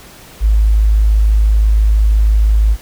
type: tone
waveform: sine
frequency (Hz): 53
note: G#1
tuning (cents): +36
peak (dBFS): -7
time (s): 0.4-2.77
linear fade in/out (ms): 50
effects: pink hiss -38 dBFS RMS until 2.81 s